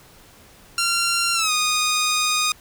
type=tone with pitch glide; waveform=10% pulse; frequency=1379 to 1235.7 Hz; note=F6 to D#6; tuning=-22 to -12 cents; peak=-10 dBFS; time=0.78-2.52 s; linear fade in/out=2 ms; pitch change=-190 cents; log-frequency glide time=1.34-1.52 s; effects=pink hiss -49 dBFS RMS until 2.6 s